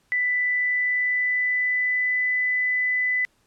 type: tone with pitch glide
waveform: sine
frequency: 1986 to 1999.8 Hz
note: B6 to B6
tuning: +9 to +21 cents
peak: -20 dBFS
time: 0.12-3.25 s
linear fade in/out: 0 ms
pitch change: +12 cents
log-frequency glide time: 0.48-2.24 s
effects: pink hiss -65 dBFS RMS until 3.46 s + low-pass 11000 Hz 12 dB/octave